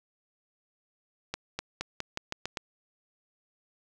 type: accelerating click train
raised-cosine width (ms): 0.2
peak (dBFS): -15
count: 8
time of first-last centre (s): 1.34-2.572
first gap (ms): 250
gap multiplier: 0.88
effects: none